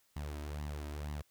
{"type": "tone with flanger", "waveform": "sawtooth", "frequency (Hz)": 74, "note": "D2", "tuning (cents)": 14, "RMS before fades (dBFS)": -41, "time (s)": [0.16, 1.22], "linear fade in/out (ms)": 5, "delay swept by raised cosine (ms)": [1, 3.2], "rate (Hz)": 2.1, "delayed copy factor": 0.6, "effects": ["white hiss -72 dBFS RMS until 1.3 s"]}